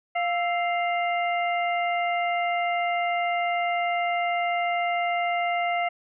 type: harmonic tone with a mistuned harmonic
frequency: 698.5 Hz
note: F5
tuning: in tune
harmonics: 1 / 2 / 3 / 4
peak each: -24 / -35 / -29 / -37 dBFS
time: 0.15-5.89 s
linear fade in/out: 10 ms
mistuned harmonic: 2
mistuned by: -91 cents
effects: none